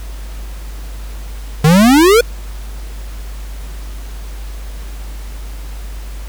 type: exponential sweep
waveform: square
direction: up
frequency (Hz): 146.7 to 493.9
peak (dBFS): -6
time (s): 1.64-2.21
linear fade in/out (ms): 5
effects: added 50 Hz sine -24 dBFS peak until 6.28 s + pink hiss -38 dBFS RMS until 6.28 s